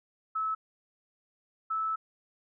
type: tone pair in turn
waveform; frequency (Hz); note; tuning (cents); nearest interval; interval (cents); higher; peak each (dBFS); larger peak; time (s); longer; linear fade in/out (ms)
sine; 1300 / 1309; E6 / E6; -24 / -13; unison; 11; second; -28; neither; 0.35-0.55 / 1.7-1.96; second; 10
effects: none